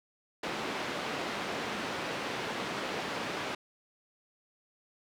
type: band-pass noise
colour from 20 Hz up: pink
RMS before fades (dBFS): -36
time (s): 0.43-3.55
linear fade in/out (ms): 5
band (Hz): 250 to 3500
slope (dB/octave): 12
effects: none